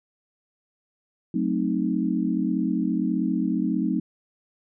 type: chord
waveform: sine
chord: F# diminished seventh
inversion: none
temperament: equal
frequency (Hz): 185 / 220 / 261.6 / 311.1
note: F#3 / A3 / C4 / Eb4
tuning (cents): 0 / 0 / 0 / 0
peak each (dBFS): -27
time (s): 1.34-4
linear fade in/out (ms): 5
effects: none